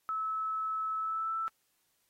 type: tone with pitch glide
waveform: sine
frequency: 1300 to 1324.3 Hz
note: E6 to E6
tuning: -24 to +8 cents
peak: -31 dBFS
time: 0.09-1.48 s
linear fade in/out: 0 ms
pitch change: +32 cents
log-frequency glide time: 0.97-1.34 s
effects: white hiss -75 dBFS RMS until 2.09 s + AAC 48 kbps

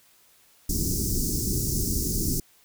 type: band-stop noise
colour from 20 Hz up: pink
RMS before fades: -26 dBFS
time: 0.69-2.4 s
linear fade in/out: 5 ms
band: 390 to 5100 Hz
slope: 48 dB/octave
effects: white hiss -59 dBFS RMS until 2.64 s

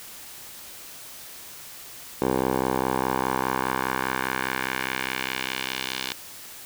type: tone with band-pass filter sweep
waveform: 10% pulse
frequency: 64.9 Hz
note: C2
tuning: 13 cents flat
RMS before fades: -27 dBFS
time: 2.22-6.13 s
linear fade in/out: 0 ms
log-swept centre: 560 to 3700 Hz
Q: 1.4
effects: white hiss -42 dBFS RMS until 6.65 s

